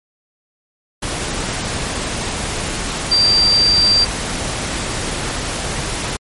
sine tone in noise, 4699 Hz, D8, in tune, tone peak -10 dBFS, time 3.11-4.05 s, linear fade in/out 10 ms, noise pink, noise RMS -22 dBFS, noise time 1.02-6.17 s, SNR +9 dB, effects MP3 48 kbps

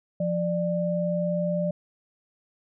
sine tone pair together, 174.61 / 594.1 Hz, F3 / D5, 0 / +20 cents, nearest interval octave + major sixth, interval 2120 cents, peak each -26 dBFS, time 0.2-1.71 s, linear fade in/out 5 ms, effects none

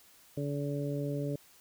harmonic tone, 143.2 Hz, D3, 43 cents flat, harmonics 1 / 2 / 3 / 4, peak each -34 / -37 / -39 / -40 dBFS, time 0.37-1.36 s, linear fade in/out 5 ms, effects white hiss -60 dBFS RMS until 1.6 s

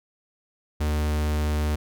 45% pulse tone, 75.4 Hz, D2, 46 cents sharp, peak -22 dBFS, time 0.8-1.76 s, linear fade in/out 10 ms, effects none

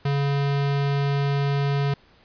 square tone, 140.9 Hz, C#3, 29 cents sharp, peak -21 dBFS, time 0.05-1.94 s, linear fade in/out 5 ms, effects pink hiss -56 dBFS RMS until 2.24 s + resampled to 11025 Hz

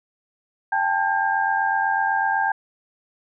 sine tone cluster, 790 / 878 / 1604 Hz, G5 / A5 / G6, +13 / -4 / +39 cents, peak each -23 dBFS, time 0.72-2.52 s, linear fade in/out 5 ms, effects none

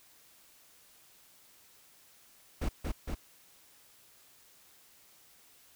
brown noise with echo, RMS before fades -31 dBFS, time 2.61-2.69 s, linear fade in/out 10 ms, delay 230 ms, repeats 2, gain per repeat -2 dB, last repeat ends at 3.15 s, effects white hiss -61 dBFS RMS until 5.75 s

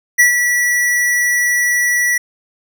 square tone with ADSR envelope, 1948 Hz, B6, 24 cents flat, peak -6 dBFS, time 0.18-2.18 s, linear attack 18 ms, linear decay 120 ms, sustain -7 dB, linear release 7 ms, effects none

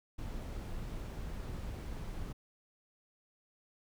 brown noise, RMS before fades -41 dBFS, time 0.18-2.33 s, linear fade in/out 10 ms, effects none

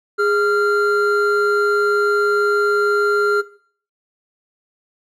triangle tone pair together, 412 / 1385.8 Hz, G#4 / F6, -14 / -14 cents, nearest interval octave + major sixth, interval 2100 cents, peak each -15 dBFS, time 0.18-3.42 s, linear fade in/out 20 ms, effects noise-tail reverb RT60 0.5 s tail -17 dB re dry

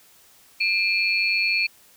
sine tone cluster, 2392 / 2583 / 4373 Hz, D7 / E7 / C#8, +31 / -36 / -24 cents, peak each -21 / -26 / -26 dBFS, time 0.6-1.67 s, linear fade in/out 10 ms, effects white hiss -54 dBFS RMS until 1.96 s

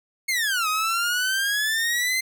sawtooth exponential two-way sweep, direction down then up, 2200 to 1244.5 to 2086 Hz, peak -18 dBFS, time 0.28-2.21 s, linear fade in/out 10 ms, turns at 0.68 s, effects none

